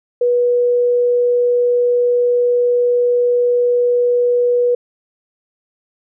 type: tone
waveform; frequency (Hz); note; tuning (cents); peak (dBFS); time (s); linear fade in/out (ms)
sine; 486.7; B4; -25; -11; 0.21-4.75; 5
effects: none